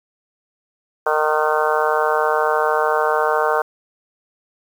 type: harmonic tone with a mistuned harmonic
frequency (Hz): 153.7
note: D#3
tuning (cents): -21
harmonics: 3 / 4 / 5 / 6 / 7 / 8 / 9 / 10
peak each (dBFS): -21 / -22 / -23 / -24 / -24 / -25 / -26 / -26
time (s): 1.06-3.62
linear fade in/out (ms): 5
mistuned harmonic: 10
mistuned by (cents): -23
effects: 7-bit